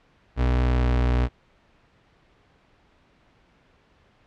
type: tone with pitch glide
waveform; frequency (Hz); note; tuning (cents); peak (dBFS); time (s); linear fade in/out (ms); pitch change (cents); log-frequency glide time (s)
35% pulse; 62.1 to 61.46; B1 to B1; +10 to -8; -17; 0.36-1.29; 50; -18; 0.67-0.91
effects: pink hiss -60 dBFS RMS until 4.26 s + low-pass 3000 Hz 12 dB/octave